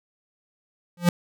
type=tone with exponential growth; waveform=square; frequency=174.61 Hz; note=F3; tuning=in tune; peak=-12 dBFS; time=0.97-1.09 s; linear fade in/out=2 ms; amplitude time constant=24 ms; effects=none